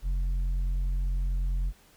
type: tone with tanh clipping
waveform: sine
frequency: 44.78 Hz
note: F1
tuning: 44 cents sharp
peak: -26 dBFS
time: 0.02-1.73 s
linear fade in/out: 50 ms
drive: 5 dB
effects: pink hiss -59 dBFS RMS until 1.96 s